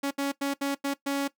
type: tone bursts at uneven times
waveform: sawtooth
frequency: 279.1 Hz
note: C#4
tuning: 12 cents sharp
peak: -22 dBFS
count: 6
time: 0.03-0.11 / 0.18-0.32 / 0.41-0.54 / 0.61-0.75 / 0.84-0.94 / 1.06-1.28 s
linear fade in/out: 10 ms
effects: noise-tail reverb RT60 0.1 s tail -17 dB re dry